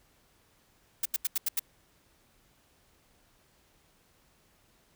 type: noise bursts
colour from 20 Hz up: blue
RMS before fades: -28 dBFS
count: 6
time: 1.03-1.595 s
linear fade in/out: 5 ms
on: 25 ms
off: 83 ms
effects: pink hiss -66 dBFS RMS until 4.95 s